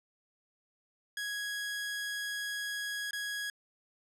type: tone with dropouts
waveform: sawtooth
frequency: 1661.2 Hz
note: G#6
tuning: in tune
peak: -31 dBFS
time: 1.17-3.5 s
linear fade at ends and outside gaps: 2 ms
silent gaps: 3.109-3.131 s
effects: low-pass 12000 Hz 12 dB/octave